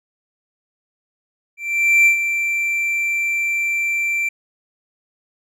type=tone with ADSR envelope; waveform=triangle; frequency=2349 Hz; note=D7; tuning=in tune; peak=-7 dBFS; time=1.57-4.29 s; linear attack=490 ms; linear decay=100 ms; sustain=-9 dB; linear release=6 ms; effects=none